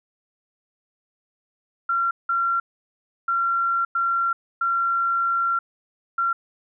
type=tone bursts at uneven times; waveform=sine; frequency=1370 Hz; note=F6; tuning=34 cents flat; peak=-19 dBFS; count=6; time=1.89-2.11 / 2.29-2.6 / 3.28-3.85 / 3.95-4.33 / 4.61-5.59 / 6.18-6.33 s; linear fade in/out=5 ms; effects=none